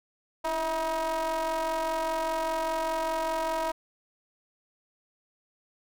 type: ring-modulated tone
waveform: square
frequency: 156.1 Hz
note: D#3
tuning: 6 cents sharp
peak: -25 dBFS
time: 0.44-3.72 s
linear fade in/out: 10 ms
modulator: 803 Hz
effects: none